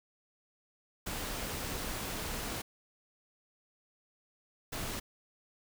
pink noise bursts at uneven times, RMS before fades -38 dBFS, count 2, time 1.06-2.62 / 4.72-5 s, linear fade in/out 10 ms, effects none

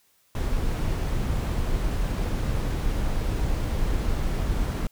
brown noise, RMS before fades -25 dBFS, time 0.35-4.87 s, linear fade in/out 2 ms, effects white hiss -64 dBFS RMS until 4.91 s

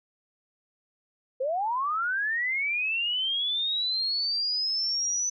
sine linear sweep, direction up, 495.8 to 6020 Hz, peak -25 dBFS, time 1.4-5.3 s, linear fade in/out 10 ms, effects none

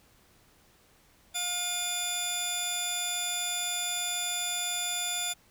20% pulse tone cluster, 712 / 2439 / 3516 Hz, F5 / D#7 / A7, +33 / -35 / -2 cents, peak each -33 / -33 / -25 dBFS, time 1.34-5.34 s, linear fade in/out 20 ms, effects pink hiss -62 dBFS RMS until 5.5 s

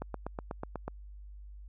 click train, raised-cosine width 1 ms, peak -22 dBFS, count 8, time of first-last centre 0.02-0.88 s, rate 8.14 Hz, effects added 50 Hz sine -45 dBFS peak until 1.68 s

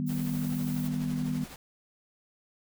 sine chord, Eb augmented, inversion none, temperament equal, 155.56 / 196 / 246.9 Hz, Eb3 / G3 / B3, 0 / 0 / 0 cents, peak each -32 / -35 / -31 dBFS, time 0-1.44 s, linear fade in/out 0 ms
violet noise, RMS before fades -45 dBFS, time 0.06-0.89 s, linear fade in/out 20 ms
pink noise with tremolo, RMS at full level -44 dBFS, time 0.09-1.56 s, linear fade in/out 2 ms, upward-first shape triangle, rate 12 Hz, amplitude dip 50%
effects none

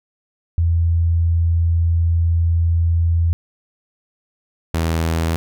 sine / sawtooth tone pair in turn, 83.9 / 81.89 Hz, E2 / E2, +31 / -11 cents, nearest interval unison, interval 42 cents, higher first, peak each -13 / -13 dBFS, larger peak neither, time 0.58-3.33 / 4.74-5.36 s, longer first, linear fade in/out 0 ms, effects none

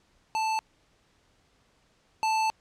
square tone pair in turn, 880 / 880 Hz, A5 / A5, 0 / 0 cents, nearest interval unison, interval 0 cents, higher neither, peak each -26 / -24 dBFS, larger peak second, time 0.35-0.59 / 2.23-2.5 s, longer second, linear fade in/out 0 ms, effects pink hiss -66 dBFS RMS until 2.6 s + low-pass 7000 Hz 12 dB/octave

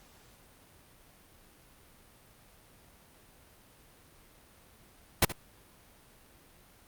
pink noise with echo, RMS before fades -21 dBFS, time 5.22-5.25 s, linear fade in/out 5 ms, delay 73 ms, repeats 1, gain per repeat -15 dB, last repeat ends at 5.323 s, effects pink hiss -59 dBFS RMS until 6.87 s + Opus 48 kbps

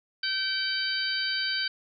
harmonic tone, 770 Hz, G5, 31 cents flat, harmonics 2 / 3 / 4 / 5 / 6, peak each -31 / -38 / -33 / -37 / -30 dBFS, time 0.23-1.68 s, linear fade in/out 5 ms, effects none

